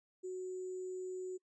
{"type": "tone with sample-and-hold", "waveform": "sine", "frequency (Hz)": 370, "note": "F#4", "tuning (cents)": 0, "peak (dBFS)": -39, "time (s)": [0.23, 1.38], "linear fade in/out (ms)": 20, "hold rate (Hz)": 7350, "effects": ["noise-tail reverb RT60 0.1 s tail -26 dB re dry", "resampled to 22050 Hz"]}